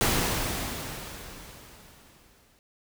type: noise with exponential decay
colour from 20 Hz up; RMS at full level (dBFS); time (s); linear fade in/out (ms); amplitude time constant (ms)
pink; -23; 0.01-2.59; 0; 560
effects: none